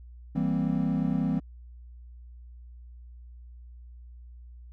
triangle chord, C dominant seventh, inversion first, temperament equal, 164.81 / 196 / 233.1 / 261.6 Hz, E3 / G3 / Bb3 / C4, 0 / 0 / 0 / 0 cents, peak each -27 / -28 / -29 / -28 dBFS, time 0.35-1.4 s, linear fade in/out 10 ms, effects added 60 Hz sine -44 dBFS peak until 4.72 s

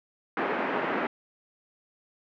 pink band-pass noise, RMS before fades -29 dBFS, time 0.37-1.07 s, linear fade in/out 2 ms, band 240 to 2100 Hz, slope 24 dB/octave, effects none

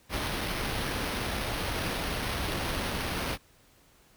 pink noise with sample-and-hold, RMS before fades -32 dBFS, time 0.09-3.38 s, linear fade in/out 50 ms, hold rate 7350 Hz, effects pink hiss -61 dBFS RMS until 4.16 s

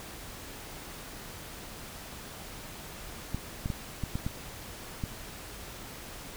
clicks, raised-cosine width 5 ms, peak -19 dBFS, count 7, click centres 3.346 / 3.659 / 3.702 / 4.037 / 4.155 / 4.265 / 5.038 s, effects pink hiss -44 dBFS RMS until 6.36 s

